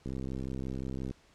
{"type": "click train", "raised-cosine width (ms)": 3, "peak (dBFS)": -25, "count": 70, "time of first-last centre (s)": [0.06, 1.11], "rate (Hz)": 65.7, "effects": ["pink hiss -63 dBFS RMS until 1.34 s", "low-pass 7000 Hz 12 dB/octave"]}